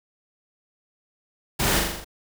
pink noise with echo, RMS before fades -23 dBFS, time 1.59-1.8 s, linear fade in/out 10 ms, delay 41 ms, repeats 6, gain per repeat -3 dB, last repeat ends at 2.046 s, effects none

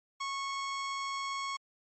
sawtooth tone, 1100 Hz, C#6, 14 cents flat, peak -30 dBFS, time 0.2-1.57 s, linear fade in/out 10 ms, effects MP3 32 kbps

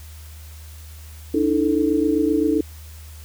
sine chord, D suspended second, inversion none, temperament equal with one note detuned, 293.7 / 321.4 / 440 Hz, D4 / E4 / A4, 0 / -44 / 0 cents, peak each -20 / -20 / -22 dBFS, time 1.34-2.61 s, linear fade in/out 5 ms, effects added 77 Hz sine -37 dBFS peak until 3.24 s + white hiss -47 dBFS RMS until 3.24 s

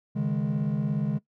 triangle chord, C# suspended second, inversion none, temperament equal, 138.59 / 155.56 / 207.7 Hz, C#3 / D#3 / G#3, 0 / 0 / 0 cents, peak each -26 dBFS, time 0.15-1.19 s, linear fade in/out 20 ms, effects noise-tail reverb RT60 0.1 s tail -18 dB re dry + tanh soft clip ceiling -17 dBFS

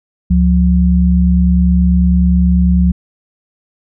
sine tone pair together, 70.25 / 179.5 Hz, C#2 / F3, +24 / +48 cents, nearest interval octave + major third, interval 1624 cents, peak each -10 dBFS, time 0.3-2.92 s, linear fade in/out 10 ms, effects none

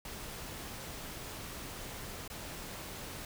pink noise with dropouts, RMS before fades -44 dBFS, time 0.05-3.25 s, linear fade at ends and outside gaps 2 ms, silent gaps 2.278-2.3 s, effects none

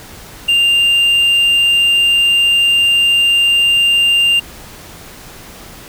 triangle tone, 2794 Hz, F7, in tune, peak -7 dBFS, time 0.48-4.4 s, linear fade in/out 10 ms, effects pink hiss -35 dBFS RMS until 5.88 s

